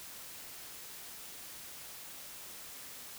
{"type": "silence", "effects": ["white hiss -48 dBFS RMS until 3.18 s"]}